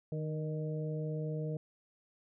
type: harmonic tone with a mistuned harmonic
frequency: 154.1 Hz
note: D#3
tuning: 16 cents flat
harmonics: 1 / 2 / 3 / 4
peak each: -35 / -46 / -41 / -46 dBFS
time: 0.12-1.57 s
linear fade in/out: 2 ms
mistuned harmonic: 3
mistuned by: +24 cents
effects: none